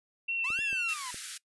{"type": "tone with vibrato", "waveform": "sine", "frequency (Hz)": 2700, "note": "E7", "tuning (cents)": 41, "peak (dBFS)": -29, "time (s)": [0.28, 0.94], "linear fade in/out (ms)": 10, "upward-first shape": "sine", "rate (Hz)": 3.9, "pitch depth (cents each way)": 20}
{"type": "linear two-way sweep", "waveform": "sawtooth", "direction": "up then down", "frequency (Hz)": [956, 1760, 956], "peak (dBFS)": -35, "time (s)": [0.44, 1.11], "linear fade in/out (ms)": 5, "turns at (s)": 0.62}
{"type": "clicks", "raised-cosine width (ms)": 2, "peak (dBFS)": -34, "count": 4, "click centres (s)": [0.504, 0.59, 0.729, 1.144]}
{"type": "high-pass noise", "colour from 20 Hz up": "white", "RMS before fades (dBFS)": -39, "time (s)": [0.88, 1.38], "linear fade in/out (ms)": 10, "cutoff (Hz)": 1300, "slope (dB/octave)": 96}
{"effects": ["noise-tail reverb RT60 0.1 s tail -21 dB re dry", "resampled to 24000 Hz"]}